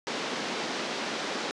pink band-pass noise, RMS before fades -33 dBFS, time 0.07-1.51 s, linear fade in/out 0 ms, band 220 to 5700 Hz, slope 24 dB/octave, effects resampled to 24000 Hz

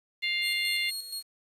harmonic tone, 700 Hz, F5, 4 cents sharp, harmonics 3 / 4 / 5 / 6, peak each -29 / -33 / -35 / -35 dBFS, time 0.22-0.91 s, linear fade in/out 20 ms
sawtooth tone with tremolo, 4299 Hz, C8, 46 cents sharp, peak -30 dBFS, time 0.41-1.23 s, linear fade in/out 50 ms, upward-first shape square, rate 4.2 Hz, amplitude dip 55%
effects resampled to 32000 Hz + 9-bit

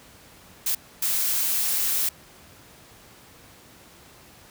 blue noise bursts at uneven times, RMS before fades -24 dBFS, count 2, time 0.66-0.75 / 1.02-2.09 s, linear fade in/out 5 ms, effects pink hiss -50 dBFS RMS until 4.5 s + high-pass 60 Hz 12 dB/octave

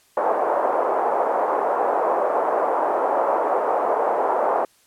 pink band-pass noise, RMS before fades -21 dBFS, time 0.17-4.65 s, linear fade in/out 2 ms, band 480 to 1000 Hz, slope 24 dB/octave, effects white hiss -58 dBFS RMS until 4.86 s + low-pass 12000 Hz 12 dB/octave

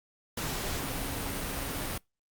sine tone in noise, 276.6 Hz, C#4, 4 cents flat, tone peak -43 dBFS, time 0.77-1.94 s, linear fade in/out 5 ms, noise pink, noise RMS -34 dBFS, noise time 0.37-1.98 s, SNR -12 dB, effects noise-tail reverb RT60 0.2 s tail -25 dB re dry + Opus 48 kbps

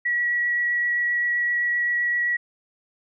sine tone with vibrato, 1927 Hz, B6, 43 cents flat, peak -20 dBFS, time 0.05-2.37 s, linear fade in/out 10 ms, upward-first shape triangle, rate 7.7 Hz, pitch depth 10 cents each way, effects none

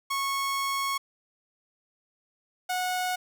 sawtooth tone pair in turn, 1100 / 732 Hz, C#6 / F#5, -14 / -19 cents, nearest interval perfect fifth, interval 705 cents, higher first, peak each -23 / -23 dBFS, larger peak neither, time 0.1-0.98 / 2.69-3.16 s, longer first, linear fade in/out 10 ms, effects none

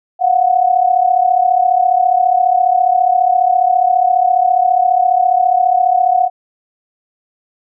sine tone pair together, 705.3 / 740 Hz, F5 / F#5, +17 / 0 cents, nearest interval minor second, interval 83 cents, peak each -13 / -11 dBFS, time 0.19-6.3 s, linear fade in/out 50 ms, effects none

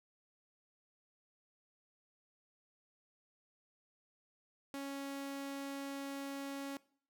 sawtooth tone, 277 Hz, C#4, 1 cent flat, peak -37 dBFS, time 4.74-6.77 s, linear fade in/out 0 ms, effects noise-tail reverb RT60 0.5 s tail -20 dB re dry

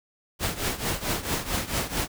pink noise with tremolo, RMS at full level -25 dBFS, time 0.39-2.08 s, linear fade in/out 50 ms, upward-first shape triangle, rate 4.5 Hz, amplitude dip 85%, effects none

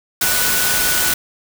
sine tone in noise, 1480 Hz, F#6, in tune, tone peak -23 dBFS, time 0.21-1.14 s, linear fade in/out 5 ms, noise white, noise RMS -17 dBFS, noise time 0.21-1.14 s, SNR -9 dB, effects none

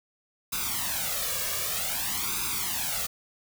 white noise with flanger, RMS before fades -30 dBFS, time 0.52-3.07 s, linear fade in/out 10 ms, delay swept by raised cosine 0.8 to 1.8 ms, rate 0.53 Hz, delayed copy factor +0.85, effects none

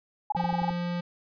sine tone bursts, 836 Hz, G#5, 11 cents sharp, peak -23 dBFS, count 9, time 0.3-0.698 s, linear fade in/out 5 ms, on 22 ms, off 25 ms
click train, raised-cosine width 3 ms, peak -29 dBFS, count 5, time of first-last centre 0.35-0.707 s, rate 11.2 Hz
square tone, 174.9 Hz, F3, 3 cents sharp, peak -29 dBFS, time 0.36-1.01 s, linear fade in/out 10 ms
effects resampled to 11025 Hz

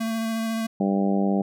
square tone with vibrato, 224.8 Hz, A3, 37 cents sharp, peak -25 dBFS, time 0-0.67 s, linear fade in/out 10 ms, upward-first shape square, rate 14 Hz, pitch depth 10 cents each way
harmonic tone, 98.7 Hz, G2, 12 cents sharp, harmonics 2 / 3 / 4 / 5 / 6 / 7 / 8, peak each -21 / -28 / -30 / -33 / -32 / -33 / -33 dBFS, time 0.8-1.42 s, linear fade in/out 5 ms
effects none

